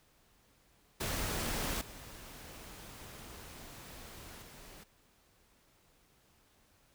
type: noise with level steps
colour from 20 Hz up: pink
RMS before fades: -36 / -50 / -53 dBFS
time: 1-4.84 s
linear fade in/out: 10 ms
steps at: 1.81 / 4.42 s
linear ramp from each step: 2 ms
effects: pink hiss -68 dBFS RMS until 6.94 s